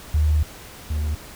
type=tone pair in turn; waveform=sine / triangle; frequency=76.1 / 75.62 Hz; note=D#2 / D#2; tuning=-38 / -49 cents; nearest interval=unison; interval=11 cents; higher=first; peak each=-15 / -19 dBFS; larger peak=first; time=0.14-0.43 / 0.9-1.15 s; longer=first; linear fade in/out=5 ms; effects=pink hiss -41 dBFS RMS until 1.35 s